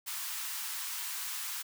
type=high-pass noise; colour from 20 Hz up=white; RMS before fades=-38 dBFS; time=0.06-1.63 s; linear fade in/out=20 ms; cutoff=880 Hz; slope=48 dB/octave; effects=none